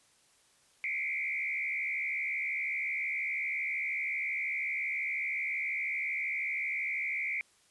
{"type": "tone with frequency modulation", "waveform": "sine", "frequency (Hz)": 2217, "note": "C#7", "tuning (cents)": 0, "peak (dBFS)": -31, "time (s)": [0.84, 7.41], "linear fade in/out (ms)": 0, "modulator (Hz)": 72.8, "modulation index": 2.3, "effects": ["white hiss -66 dBFS RMS until 7.7 s", "resampled to 24000 Hz"]}